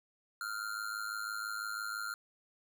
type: tone with amplitude modulation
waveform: square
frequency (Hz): 1396.9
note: F6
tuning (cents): 0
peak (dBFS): -34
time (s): 0.41-2.14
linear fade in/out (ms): 2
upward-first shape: sine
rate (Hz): 106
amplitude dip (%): 80
effects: none